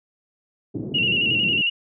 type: band-pass noise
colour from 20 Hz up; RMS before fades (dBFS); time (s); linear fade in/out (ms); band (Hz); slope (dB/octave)
pink; -30; 0.74-1.62; 10; 120 to 390; 24
type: tone with vibrato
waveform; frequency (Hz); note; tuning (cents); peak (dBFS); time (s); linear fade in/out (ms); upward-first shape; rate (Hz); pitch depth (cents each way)
sine; 2805; F7; +7; -18; 0.94-1.7; 10; square; 11; 43
effects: none